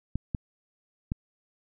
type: clicks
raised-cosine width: 5 ms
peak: -16 dBFS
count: 3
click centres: 0.156 / 0.348 / 1.119 s
effects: none